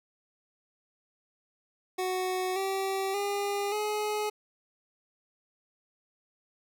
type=tone with pitch steps; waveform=25% pulse; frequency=370 / 386.6 / 404 / 422.1 Hz; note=F#4 / G4 / G#4 / G#4; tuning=0 / -24 / -48 / +28 cents; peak=-25 dBFS; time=1.98-4.3 s; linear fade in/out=10 ms; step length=580 ms; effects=none

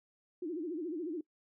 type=tone with vibrato; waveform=sine; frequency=330.1 Hz; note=E4; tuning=2 cents sharp; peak=-35 dBFS; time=0.42-1.21 s; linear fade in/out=5 ms; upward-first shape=sine; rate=14 Hz; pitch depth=180 cents each way; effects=noise-tail reverb RT60 0.1 s tail -23 dB re dry

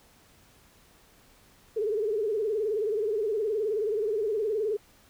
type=tone with vibrato; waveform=sine; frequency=426.4 Hz; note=G#4; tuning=46 cents sharp; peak=-25 dBFS; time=1.76-4.77 s; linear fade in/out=10 ms; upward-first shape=sine; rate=19 Hz; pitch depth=110 cents each way; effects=pink hiss -59 dBFS RMS until 5.09 s

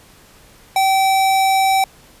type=tone; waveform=square; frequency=771 Hz; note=G5; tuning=29 cents flat; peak=-13 dBFS; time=0.76-1.84 s; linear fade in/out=2 ms; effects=pink hiss -47 dBFS RMS until 2.2 s + resampled to 32000 Hz

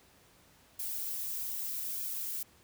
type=noise with flanger; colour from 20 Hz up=violet; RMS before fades=-37 dBFS; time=0.79-2.43 s; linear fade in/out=5 ms; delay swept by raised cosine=1.2 to 5.5 ms; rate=0.82 Hz; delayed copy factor=+0.5; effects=pink hiss -62 dBFS RMS until 2.63 s + high-pass 60 Hz 12 dB/octave

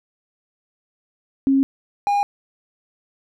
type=tone pair in turn; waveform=sine / triangle; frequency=271.1 / 812.4 Hz; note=C#4 / G#5; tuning=-38 / -38 cents; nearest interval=octave + perfect fifth; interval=1900 cents; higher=second; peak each=-13 / -14 dBFS; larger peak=first; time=1.47-1.63 / 2.07-2.23 s; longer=neither; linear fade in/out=0 ms; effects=none

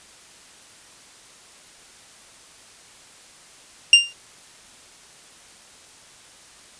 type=tone with exponential decay; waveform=40% pulse; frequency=2794 Hz; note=F7; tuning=in tune; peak=-3 dBFS; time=3.93-4.13 s; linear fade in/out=2 ms; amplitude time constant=42 ms; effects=white hiss -48 dBFS RMS until 6.79 s + resampled to 22050 Hz

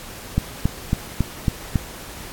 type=click train; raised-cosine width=5 ms; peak=-5 dBFS; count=6; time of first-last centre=0.38-1.757 s; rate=3.63 Hz; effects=pink hiss -37 dBFS RMS until 2.32 s + AAC 64 kbps

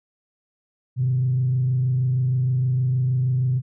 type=tone with frequency modulation; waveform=sine; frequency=127.8 Hz; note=C3; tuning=40 cents flat; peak=-17 dBFS; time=0.96-3.62 s; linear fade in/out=50 ms; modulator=26.4 Hz; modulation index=0.33; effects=tanh soft clip ceiling -13 dBFS

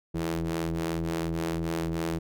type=ring-modulated tone; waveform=sawtooth; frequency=82.9 Hz; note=E2; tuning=10 cents sharp; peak=-21 dBFS; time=0.14-2.19 s; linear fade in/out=10 ms; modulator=247 Hz; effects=none

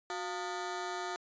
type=ring-modulated tone; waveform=20% pulse; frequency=534 Hz; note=C5; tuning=35 cents sharp; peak=-28 dBFS; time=0.1-1.16 s; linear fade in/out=0 ms; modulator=168 Hz; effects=resampled to 16000 Hz

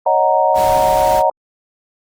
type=chord; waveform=sine; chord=D# minor seventh; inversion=third; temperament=equal; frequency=554.4 / 622.3 / 740 / 932.3 Hz; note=C#5 / D#5 / F#5 / A#5; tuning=0 / 0 / 0 / 0 cents; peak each=-18 / -16 / -16 / -15 dBFS; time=0.06-1.3 s; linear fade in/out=5 ms
type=noise; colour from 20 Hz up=pink; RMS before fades=-26 dBFS; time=0.54-1.23 s; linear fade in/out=50 ms
effects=Opus 24 kbps

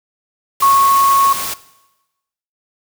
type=tone in noise; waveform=sine; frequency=1100 Hz; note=C#6; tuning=14 cents flat; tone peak=-8 dBFS; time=0.62-1.33 s; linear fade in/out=5 ms; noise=white; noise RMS=-23 dBFS; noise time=0.6-1.54 s; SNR=+12 dB; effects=noise-tail reverb RT60 1.0 s tail -18 dB re dry

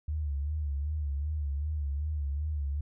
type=tone with vibrato; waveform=sine; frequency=73.42 Hz; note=D2; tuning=in tune; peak=-29 dBFS; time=0.08-2.81 s; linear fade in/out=5 ms; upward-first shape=sine; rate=2.6 Hz; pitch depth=90 cents each way; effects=none

